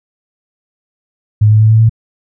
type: tone with pitch steps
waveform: sine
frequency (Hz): 106.3 / 107.78 / 109.29 / 110.81 / 112.36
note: G#2 / A2 / A2 / A2 / A2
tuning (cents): +41 / -35 / -11 / +13 / +37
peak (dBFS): -4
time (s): 1.41-1.895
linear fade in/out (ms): 10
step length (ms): 97
effects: none